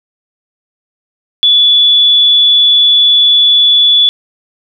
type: tone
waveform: sine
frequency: 3438 Hz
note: A7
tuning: 41 cents flat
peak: -4 dBFS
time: 1.43-4.09 s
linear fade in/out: 0 ms
effects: none